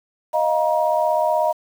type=chord; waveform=sine; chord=Eb suspended second; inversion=none; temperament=equal with one note detuned; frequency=622.3 / 698.5 / 948.1 Hz; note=Eb5 / F5 / Bb5; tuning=0 / 0 / +29 cents; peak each=-19 / -22 / -21 dBFS; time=0.33-1.53 s; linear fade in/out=20 ms; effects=7-bit